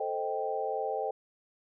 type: chord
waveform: sine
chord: A half-diminished seventh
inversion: none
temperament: equal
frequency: 440 / 523.3 / 622.3 / 784 Hz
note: A4 / C5 / Eb5 / G5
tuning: 0 / 0 / 0 / 0 cents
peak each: -35 / -36 / -37 / -34 dBFS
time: 0-1.11 s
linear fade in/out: 5 ms
effects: none